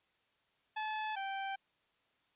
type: tone pair in turn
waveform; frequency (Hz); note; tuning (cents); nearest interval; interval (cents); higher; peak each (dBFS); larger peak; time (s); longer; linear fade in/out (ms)
sawtooth; 863 / 780.5; A5 / G5; -34 / -8; major second; 174; first; -32 / -33; first; 0.76-1.16 / 1.16-1.56; neither; 10
effects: white hiss -75 dBFS RMS until 2.35 s + resampled to 8000 Hz